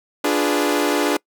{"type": "chord", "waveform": "sawtooth", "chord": "D diminished seventh", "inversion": "none", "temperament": "equal", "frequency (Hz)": [293.7, 349.2, 415.3, 493.9], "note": ["D4", "F4", "Ab4", "Cb5"], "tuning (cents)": [0, 0, 0, 0], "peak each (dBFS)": [-16, -20, -19, -22], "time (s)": [0.24, 1.17], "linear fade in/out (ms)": 5, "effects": ["noise-tail reverb RT60 0.1 s tail -25 dB re dry"]}